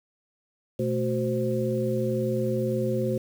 sine tone cluster, 122.2 / 220.1 / 369.8 / 522 Hz, B2 / A3 / F#4 / C5, -18 / +1 / -1 / -4 cents, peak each -29 dBFS, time 0.79-3.18 s, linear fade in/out 5 ms, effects 8-bit

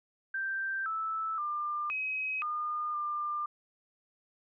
sine tone with pitch steps, 1569 / 1313 / 1196 / 2539 / 1215 / 1196 Hz, G6 / E6 / D6 / D#7 / D#6 / D6, +1 / -7 / +31 / +34 / -42 / +31 cents, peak -31 dBFS, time 0.34-3.46 s, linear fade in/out 5 ms, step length 520 ms, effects none

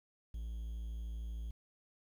triangle tone with quantisation, 56.5 Hz, A1, 47 cents sharp, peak -37 dBFS, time 0.34-1.51 s, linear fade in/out 5 ms, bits 11, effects none

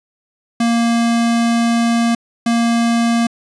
square tone pair in turn, 233 / 233 Hz, A#3 / A#3, -1 / -1 cents, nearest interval unison, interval 0 cents, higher neither, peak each -13 dBFS, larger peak neither, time 0.6-2.15 / 2.46-3.27 s, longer first, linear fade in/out 5 ms, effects resampled to 22050 Hz + 8-bit

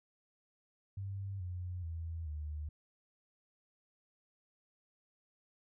sine tone with pitch steps, 98 / 89.87 / 82.41 / 75.57 Hz, G2 / F#2 / E2 / D#2, 0 / -50 / 0 / -50 cents, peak -38 dBFS, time 0.97-2.69 s, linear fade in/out 5 ms, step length 430 ms, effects none

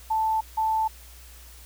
sine tone pair in turn, 880 / 880 Hz, A5 / A5, 0 / 0 cents, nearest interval unison, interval 0 cents, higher neither, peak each -21 dBFS, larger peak neither, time 0.1-0.41 / 0.57-0.88 s, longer neither, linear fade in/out 10 ms, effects added 60 Hz sine -46 dBFS peak until 1.65 s + white hiss -50 dBFS RMS until 1.65 s

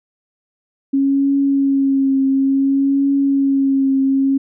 sine tone with vibrato, 273.4 Hz, C#4, 24 cents flat, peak -12 dBFS, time 0.93-4.38 s, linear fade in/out 10 ms, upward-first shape triangle, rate 0.57 Hz, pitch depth 30 cents each way, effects none

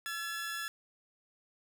sawtooth tone pair together, 1347 / 1707.4 Hz, E6 / G#6, +37 / +47 cents, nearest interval major third, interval 410 cents, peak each -38 / -34 dBFS, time 0.06-0.68 s, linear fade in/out 0 ms, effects none

